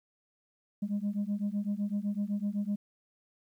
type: beating tone pair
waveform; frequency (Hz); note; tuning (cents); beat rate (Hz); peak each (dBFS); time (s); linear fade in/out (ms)
sine; 200.6 / 208.5; G3 / G#3; +40 / +7; 7.9; -31; 0.82-2.76; 10
effects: tanh soft clip ceiling -26 dBFS + 11-bit